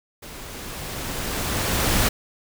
pink noise with level ramp, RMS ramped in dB -39 to -19 dBFS, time 0.22-2.09 s, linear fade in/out 10 ms, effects none

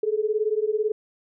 sine beating tone pair, 420 / 438 Hz, G#4 / A4, +19 / -8 cents, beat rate 18 Hz, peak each -24 dBFS, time 0.03-0.92 s, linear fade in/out 5 ms, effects none

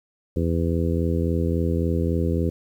harmonic tone, 83.6 Hz, E2, 25 cents sharp, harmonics 1 / 2 / 3 / 4 / 5 / 6, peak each -23 / -26 / -28 / -29 / -30 / -31 dBFS, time 0.36-2.5 s, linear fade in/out 5 ms, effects 9-bit

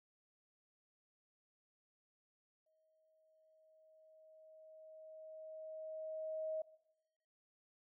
sine tone with exponential growth, 631 Hz, D#5, 24 cents sharp, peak -37 dBFS, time 2.66-6.62 s, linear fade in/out 5 ms, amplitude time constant 860 ms, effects noise-tail reverb RT60 0.9 s tail -20 dB re dry

